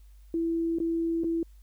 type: tone with dropouts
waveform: sine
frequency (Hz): 331.8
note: E4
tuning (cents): +11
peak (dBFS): -25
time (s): 0.34-1.43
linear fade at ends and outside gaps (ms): 2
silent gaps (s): 0.786-0.801 / 1.236-1.243
effects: added 50 Hz sine -49 dBFS peak until 1.62 s + white hiss -69 dBFS RMS until 1.62 s